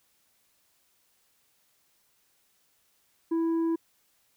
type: tone with tanh clipping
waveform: triangle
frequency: 329.6 Hz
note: E4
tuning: in tune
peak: -25 dBFS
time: 3.31-3.76 s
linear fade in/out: 10 ms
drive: 9 dB
effects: white hiss -69 dBFS RMS until 4.36 s